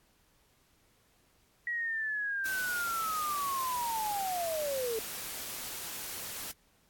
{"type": "linear sweep", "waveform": "sine", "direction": "down", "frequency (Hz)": [1924, 433.4], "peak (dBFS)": -31, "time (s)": [1.67, 4.99], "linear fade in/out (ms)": 2}
{"type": "noise", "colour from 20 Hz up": "white", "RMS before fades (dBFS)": -40, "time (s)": [2.45, 6.52], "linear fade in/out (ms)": 10}
{"effects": ["pink hiss -68 dBFS RMS until 6.89 s", "AAC 64 kbps"]}